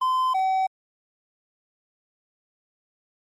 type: tone pair in turn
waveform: triangle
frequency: 1029 / 760.3 Hz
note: C6 / F#5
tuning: -29 / +47 cents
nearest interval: perfect fourth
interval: 524 cents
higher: first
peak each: -18 dBFS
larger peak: neither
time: 0.01-0.34 / 0.34-0.67 s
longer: neither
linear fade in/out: 10 ms
effects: Opus 24 kbps